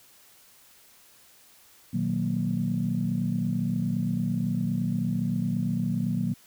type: chord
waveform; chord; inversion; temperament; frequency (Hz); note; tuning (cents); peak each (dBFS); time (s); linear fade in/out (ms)
sine; B major seventh; none; equal with one note detuned; 121.21 / 155.56 / 185 / 233.1; B2 / D#3 / F#3 / A#3; -32 / 0 / 0 / 0; -31 / -31 / -28 / -29; 1.93-6.34; 10
effects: tanh soft clip ceiling -15 dBFS + white hiss -56 dBFS RMS until 6.46 s